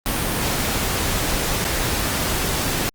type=noise with dropouts; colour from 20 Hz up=pink; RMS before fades=-22 dBFS; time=0.06-2.89 s; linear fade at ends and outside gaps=0 ms; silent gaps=1.643-1.65 s; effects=Opus 32 kbps